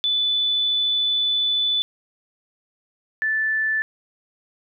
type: tone pair in turn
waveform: sine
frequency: 3487 / 1755.1 Hz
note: A7 / A6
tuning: -16 / -5 cents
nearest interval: octave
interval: 1189 cents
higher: first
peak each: -18 / -19 dBFS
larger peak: first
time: 0.04-1.82 / 3.22-3.82 s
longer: first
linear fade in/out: 0 ms
effects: none

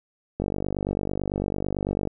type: click train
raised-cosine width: 2 ms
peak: -13 dBFS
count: 83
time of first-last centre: 0.4-2.073 s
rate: 49 Hz
effects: none

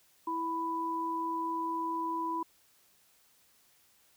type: tone pair together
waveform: sine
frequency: 329 / 991.6 Hz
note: E4 / B5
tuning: -3 / +7 cents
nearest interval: octave + perfect fifth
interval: 1910 cents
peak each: -37 / -32 dBFS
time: 0.27-2.43 s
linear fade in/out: 5 ms
effects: white hiss -66 dBFS RMS until 4.16 s

